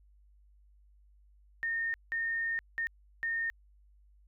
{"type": "tone bursts at uneven times", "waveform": "sine", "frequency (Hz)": 1831, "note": "A#6", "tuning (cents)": -32, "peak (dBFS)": -30, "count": 4, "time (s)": [[1.63, 1.94], [2.12, 2.59], [2.78, 2.87], [3.23, 3.5]], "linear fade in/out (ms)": 0, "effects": ["added 50 Hz sine -59 dBFS peak until 4.27 s"]}